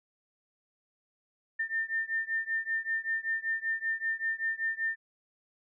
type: beating tone pair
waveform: sine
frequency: 1800 / 1805.2 Hz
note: A6 / A6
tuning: +39 / +44 cents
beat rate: 5.2 Hz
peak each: -32 / -33 dBFS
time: 1.59-4.96 s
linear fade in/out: 10 ms
effects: none